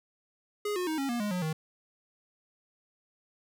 square tone with pitch steps, 415.3 / 361.5 / 314.7 / 274 / 238.5 / 207.7 / 180.77 / 157.37 Hz, G#4 / F#4 / D#4 / C#4 / A#3 / G#3 / F#3 / D#3, 0 / -40 / +20 / -20 / +40 / 0 / -40 / +20 cents, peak -30 dBFS, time 0.65-1.53 s, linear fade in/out 5 ms, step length 110 ms, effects none

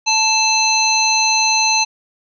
harmonic tone with a mistuned harmonic, 880 Hz, A5, in tune, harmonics 1 / 3 / 5 / 7, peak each -18 / -18 / -18 / -18 dBFS, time 0.06-1.85 s, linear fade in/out 20 ms, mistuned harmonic 5, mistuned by -120 cents, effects none

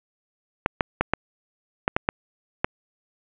clicks, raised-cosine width 0.5 ms, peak -4 dBFS, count 8, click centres 0.661 / 0.808 / 1.01 / 1.136 / 1.879 / 1.965 / 2.089 / 2.645 s, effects resampled to 8000 Hz + 7-bit

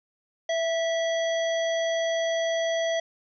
harmonic tone with a mistuned harmonic, 661 Hz, E5, 5 cents sharp, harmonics 1 / 3 / 5 / 7 / 9, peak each -24 / -33 / -35 / -48 / -40 dBFS, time 0.49-3 s, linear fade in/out 5 ms, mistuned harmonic 3, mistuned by -23 cents, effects none

